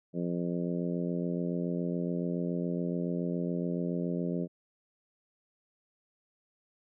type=harmonic tone; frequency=87.1 Hz; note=F2; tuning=4 cents flat; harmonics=2 / 3 / 4 / 5 / 6 / 7; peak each=-32 / -36 / -38 / -40 / -42 / -43 dBFS; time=0.13-4.48 s; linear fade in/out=50 ms; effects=none